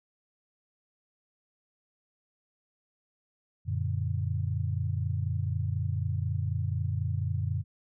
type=chord; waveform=sine; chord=Gb augmented; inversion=none; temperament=equal; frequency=92.5 / 116.54 / 146.83 Hz; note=Gb2 / Bb2 / D3; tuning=0 / 0 / 0 cents; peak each=-30 / -32 / -34 dBFS; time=3.65-7.64 s; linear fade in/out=50 ms; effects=none